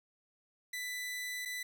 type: tone with dropouts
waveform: sawtooth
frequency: 1990 Hz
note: B6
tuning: 13 cents sharp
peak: -34 dBFS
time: 0.73-1.63 s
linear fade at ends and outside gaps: 5 ms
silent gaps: 1.452-1.456 s
effects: none